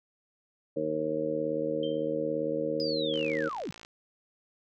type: harmonic tone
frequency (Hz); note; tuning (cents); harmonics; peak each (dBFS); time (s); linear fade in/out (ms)
77.78; D#2; 0; 2 / 3 / 4 / 5 / 6 / 7; -42 / -41 / -34 / -43 / -32 / -32; 0.76-3.49; 10
type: tone with exponential decay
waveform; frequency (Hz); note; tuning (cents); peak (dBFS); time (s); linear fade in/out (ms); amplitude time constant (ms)
sine; 3136; G7; 0; -37; 1.83-2.14; 2; 66
type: linear sweep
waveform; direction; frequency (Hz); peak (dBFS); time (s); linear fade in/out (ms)
sine; down; 5030 to 106.7; -33; 2.8-3.71; 0
type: click train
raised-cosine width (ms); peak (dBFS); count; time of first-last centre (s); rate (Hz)
0.2; -29; 41; 3.14-3.849; 56.4
effects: none